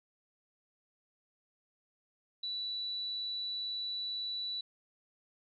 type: tone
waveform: sine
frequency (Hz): 3951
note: B7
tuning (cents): 0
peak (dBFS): -35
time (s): 2.43-4.61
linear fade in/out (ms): 5
effects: none